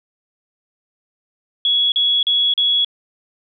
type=tone bursts; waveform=sine; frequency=3358 Hz; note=G#7; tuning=18 cents sharp; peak=-13 dBFS; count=4; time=1.65-2.847 s; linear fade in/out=2 ms; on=270 ms; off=39 ms; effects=none